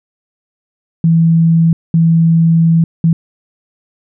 sine tone bursts at uneven times, 164.81 Hz, E3, in tune, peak -6 dBFS, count 3, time 1.04-1.73 / 1.94-2.84 / 3.04-3.13 s, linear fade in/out 2 ms, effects none

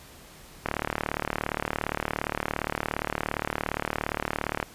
click train, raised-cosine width 0.5 ms, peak -11 dBFS, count 149, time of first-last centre 0.66-4.628 s, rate 37.3 Hz, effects pink hiss -49 dBFS RMS until 4.74 s + resampled to 32000 Hz

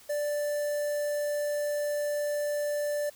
square tone with notch filter, 587.3 Hz, D5, in tune, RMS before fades -30 dBFS, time 0.09-3.1 s, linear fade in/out 10 ms, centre 3200 Hz, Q 0.51, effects white hiss -55 dBFS RMS until 3.15 s

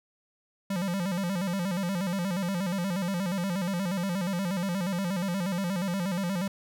square tone with vibrato, 185 Hz, F#3, in tune, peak -28 dBFS, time 0.7-6.48 s, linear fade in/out 5 ms, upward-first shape square, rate 8.4 Hz, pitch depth 110 cents each way, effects none

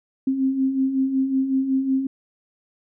sine beating tone pair, 261.6 / 267 Hz, C4 / C4, 0 / +35 cents, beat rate 5.4 Hz, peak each -27 / -19 dBFS, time 0.27-2.07 s, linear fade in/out 5 ms, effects none

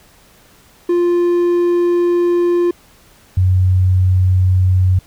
triangle / sine tone pair in turn, 349.2 / 92.49 Hz, F4 / F#2, 0 / 0 cents, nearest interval octave + major seventh, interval 2300 cents, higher first, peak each -9 dBFS, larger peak neither, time 0.89-2.71 / 3.37-4.99 s, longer first, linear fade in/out 5 ms, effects pink hiss -48 dBFS RMS until 5.06 s

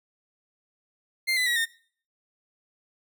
30% pulse tone with pitch steps, 2100 / 2005 / 1914.6 / 1828.2 Hz, C7 / B6 / A#6 / A#6, +6 / +26 / +46 / -34 cents, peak -20 dBFS, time 1.27-1.658 s, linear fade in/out 20 ms, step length 97 ms, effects noise-tail reverb RT60 0.5 s tail -21 dB re dry

